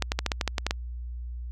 clicks, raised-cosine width 0.2 ms, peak -8 dBFS, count 10, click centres 0.023 / 0.119 / 0.19 / 0.263 / 0.318 / 0.412 / 0.477 / 0.582 / 0.666 / 0.709 s, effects added 60 Hz sine -33 dBFS peak until 1.51 s

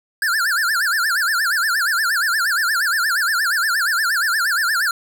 square tone with vibrato, 1566 Hz, G6, 2 cents flat, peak -17 dBFS, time 0.22-4.91 s, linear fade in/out 2 ms, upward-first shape sine, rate 8.5 Hz, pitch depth 240 cents each way, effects none

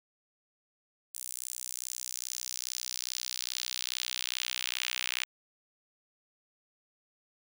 sawtooth tone with high-pass filter sweep, 62.4 Hz, B1, 19 cents sharp, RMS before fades -37 dBFS, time 1.14-5.25 s, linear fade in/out 5 ms, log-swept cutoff 8800 to 2500 Hz, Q 1.7, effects none

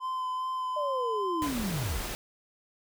triangle tone with vibrato, 1026 Hz, C6, 34 cents flat, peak -28 dBFS, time 0-1.5 s, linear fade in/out 50 ms, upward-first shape sine, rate 2.5 Hz, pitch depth 14 cents each way
sine linear sweep, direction down, 611 to 32 Hz, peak -30 dBFS, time 0.76-2.02 s, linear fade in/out 10 ms
pink noise, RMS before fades -36 dBFS, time 1.42-2.15 s, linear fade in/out 0 ms
effects none

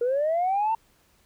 sine linear sweep, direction up, 466.2 to 911 Hz, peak -20 dBFS, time 0.01-0.75 s, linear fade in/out 5 ms, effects tanh soft clip ceiling -18 dBFS + pink hiss -63 dBFS RMS until 1.25 s

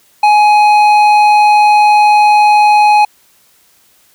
triangle tone with hard clipping, 838 Hz, G#5, 15 cents sharp, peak -6 dBFS, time 0.23-3.05 s, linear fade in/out 5 ms, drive 12 dB, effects white hiss -50 dBFS RMS until 4.14 s

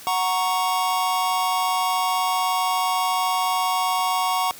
square chord, F# major, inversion none, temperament equal, 740 / 932.3 / 1108.7 Hz, F#5 / A#5 / C#6, 0 / 0 / 0 cents, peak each -25 / -26 / -25 dBFS, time 0.07-4.51 s, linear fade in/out 0 ms, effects white hiss -42 dBFS RMS until 4.59 s + high-pass 60 Hz 12 dB/octave

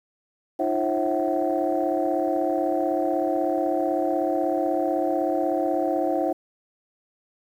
sine tone cluster, 307 / 343.1 / 537 / 657 / 754 Hz, D#4 / F4 / C5 / E5 / F#5, -23 / -31 / +45 / -6 / +32 cents, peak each -27 dBFS, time 0.59-6.33 s, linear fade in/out 10 ms, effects tanh soft clip ceiling -12 dBFS + 9-bit

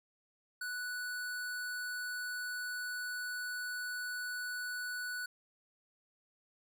square tone, 1480 Hz, F#6, in tune, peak -38 dBFS, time 0.61-5.26 s, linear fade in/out 5 ms, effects none

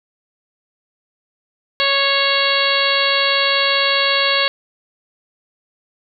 harmonic tone with a mistuned harmonic, 554.4 Hz, C#5, in tune, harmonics 1 / 2 / 3 / 4 / 5 / 6 / 7 / 8, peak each -22 / -22 / -22 / -22 / -22 / -22 / -22 / -22 dBFS, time 1.8-4.48 s, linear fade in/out 0 ms, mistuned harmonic 4, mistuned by -22 cents, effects none

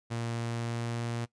sawtooth tone with pitch glide, 116.54 to 117.62 Hz, A#2 to A#2, 0 to +16 cents, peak -28 dBFS, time 0.1-1.26 s, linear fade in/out 20 ms, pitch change +16 cents, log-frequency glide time 0.31-1.04 s, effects noise-tail reverb RT60 0.1 s tail -19 dB re dry + resampled to 22050 Hz

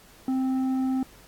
sine tone with tanh clipping, 261.6 Hz, C4, in tune, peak -24 dBFS, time 0.28-1.03 s, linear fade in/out 2 ms, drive 7 dB, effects pink hiss -53 dBFS RMS until 1.27 s + AAC 64 kbps

